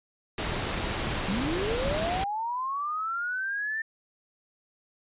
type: noise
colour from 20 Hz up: pink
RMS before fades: -30 dBFS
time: 0.38-2.24 s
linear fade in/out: 2 ms
type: linear sweep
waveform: sine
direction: up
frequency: 174.61 to 1800 Hz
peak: -28 dBFS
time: 1.28-3.82 s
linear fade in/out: 5 ms
effects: resampled to 8000 Hz